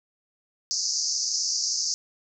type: band-pass noise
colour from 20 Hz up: pink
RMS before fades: -27 dBFS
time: 0.71-1.94 s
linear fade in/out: 0 ms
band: 4700 to 6700 Hz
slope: 96 dB/octave
effects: none